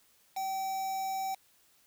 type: tone with quantisation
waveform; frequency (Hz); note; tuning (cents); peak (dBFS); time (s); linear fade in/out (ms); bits
triangle; 770; G5; -31; -30; 0.36-1.35; 10; 7
effects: white hiss -66 dBFS RMS until 1.86 s